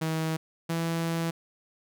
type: tone pair in turn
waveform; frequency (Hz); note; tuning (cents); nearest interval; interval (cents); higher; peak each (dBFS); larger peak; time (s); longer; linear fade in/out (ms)
sawtooth; 160 / 165.85; D#3 / E3; +49 / +11; minor second; 62; second; -23; neither; 0.01-0.37 / 0.69-1.31; second; 10
effects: none